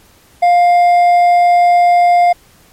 triangle tone with hard clipping, 703 Hz, F5, 11 cents sharp, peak -7 dBFS, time 0.42-2.33 s, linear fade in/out 10 ms, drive 7 dB, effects pink hiss -47 dBFS RMS until 2.72 s + MP3 64 kbps

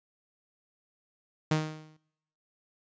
sawtooth tone with exponential decay, 155.56 Hz, D#3, in tune, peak -18 dBFS, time 1.51-1.97 s, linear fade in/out 5 ms, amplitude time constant 98 ms, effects noise-tail reverb RT60 0.8 s tail -22 dB re dry + resampled to 16000 Hz

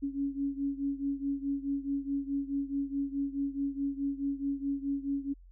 sine beating tone pair, 277.2 / 281.9 Hz, C#4 / C#4, 0 / +29 cents, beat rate 4.7 Hz, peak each -32 / -35 dBFS, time 0.02-5.34 s, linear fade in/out 20 ms, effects added 44 Hz sine -51 dBFS peak until 5.51 s

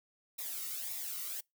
blue noise with flanger, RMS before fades -40 dBFS, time 0.38-1.41 s, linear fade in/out 10 ms, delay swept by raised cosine 0.65 to 1.22 ms, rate 1.8 Hz, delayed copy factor -0.65, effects noise-tail reverb RT60 0.2 s tail -26 dB re dry

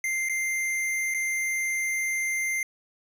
square tone with dropouts, 2093 Hz, C7, in tune, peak -26 dBFS, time 0.04-2.63 s, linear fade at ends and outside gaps 2 ms, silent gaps 0.288-0.295 / 1.14-1.145 s, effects resampled to 32000 Hz

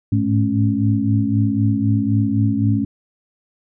sine tone cluster, 105.5 / 109.4 / 214.2 / 275.7 Hz, G#2 / A2 / A3 / C#4, +28 / -9 / -46 / -9 cents, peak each -20 dBFS, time 0.12-2.85 s, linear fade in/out 5 ms, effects none

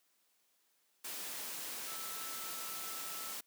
sine tone in noise, 1318.5 Hz, E6, in tune, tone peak -50 dBFS, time 1.87-3.34 s, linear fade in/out 10 ms, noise white, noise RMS -43 dBFS, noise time 1.04-3.41 s, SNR -10 dB, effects white hiss -75 dBFS RMS until 3.46 s + high-pass 200 Hz 12 dB/octave

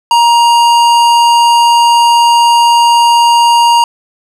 sine tone with hard clipping, 941 Hz, A#5, 16 cents sharp, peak -6 dBFS, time 0.11-3.84 s, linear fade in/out 2 ms, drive 15 dB, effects none

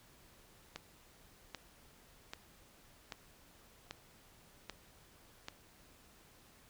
click train, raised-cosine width 0.2 ms, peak -25 dBFS, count 7, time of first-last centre 0.76-5.484 s, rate 1.27 Hz, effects pink hiss -63 dBFS RMS until 6.69 s

